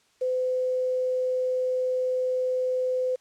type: tone with quantisation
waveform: sine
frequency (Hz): 509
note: C5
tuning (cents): -48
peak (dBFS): -23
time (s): 0.21-3.16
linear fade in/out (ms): 10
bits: 8
effects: white hiss -64 dBFS RMS until 3.2 s + low-pass 7000 Hz 12 dB/octave